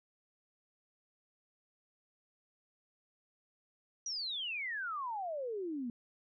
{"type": "exponential sweep", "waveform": "sine", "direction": "down", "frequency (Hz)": [5920, 228.9], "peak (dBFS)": -36, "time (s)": [4.06, 5.9], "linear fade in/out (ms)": 2, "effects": []}